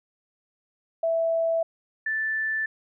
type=tone pair in turn; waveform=sine; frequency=659.3 / 1760.1 Hz; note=E5 / A6; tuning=0 / 0 cents; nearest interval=octave + perfect fourth; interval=1700 cents; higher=second; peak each=-21 / -24 dBFS; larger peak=first; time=1.03-1.63 / 2.06-2.66 s; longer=neither; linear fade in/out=5 ms; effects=none